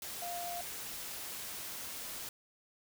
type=tone in noise; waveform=sine; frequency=698.5 Hz; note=F5; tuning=in tune; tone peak=-39 dBFS; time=0.22-0.61 s; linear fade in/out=2 ms; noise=white; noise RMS=-43 dBFS; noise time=0.02-2.29 s; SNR=+1 dB; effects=none